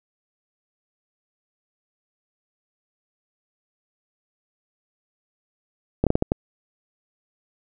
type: slowing click train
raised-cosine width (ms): 2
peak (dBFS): -5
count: 6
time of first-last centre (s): 6.04-6.319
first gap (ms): 27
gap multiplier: 1.37
effects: none